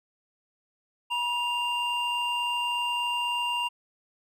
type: tone pair together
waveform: triangle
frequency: 965.8 / 2794 Hz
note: B5 / F7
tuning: -39 / 0 cents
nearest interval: octave + tritone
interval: 1839 cents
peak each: -27 dBFS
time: 1.1-3.69 s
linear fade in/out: 20 ms
effects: none